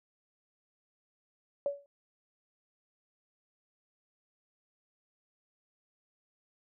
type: tone with exponential decay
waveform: sine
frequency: 567 Hz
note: C#5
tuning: 39 cents sharp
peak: -25 dBFS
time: 1.66-1.86 s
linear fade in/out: 1 ms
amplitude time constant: 43 ms
effects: none